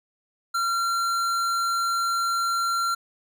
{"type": "tone with hard clipping", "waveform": "sine", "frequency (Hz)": 1370, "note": "F6", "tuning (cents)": -34, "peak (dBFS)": -24, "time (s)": [0.54, 2.95], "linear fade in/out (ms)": 10, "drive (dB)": 16, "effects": []}